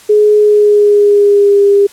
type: tone with pitch glide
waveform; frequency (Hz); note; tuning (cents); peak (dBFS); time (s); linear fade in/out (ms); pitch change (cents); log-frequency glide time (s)
sine; 420.7 to 402.2; G#4 to G4; +22 to +44; -4; 0.09-1.87; 10; -78; 0.37-1.61
effects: white hiss -39 dBFS RMS until 1.92 s + low-pass 11000 Hz 12 dB/octave